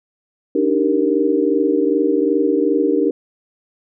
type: chord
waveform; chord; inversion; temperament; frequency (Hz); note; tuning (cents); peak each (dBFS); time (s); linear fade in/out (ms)
sine; Eb major seventh; third; equal with one note detuned; 288.5 / 311.1 / 392 / 466.2; D4 / Eb4 / G4 / Bb4; -31 / 0 / 0 / 0; -19; 0.55-3.11; 5
effects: none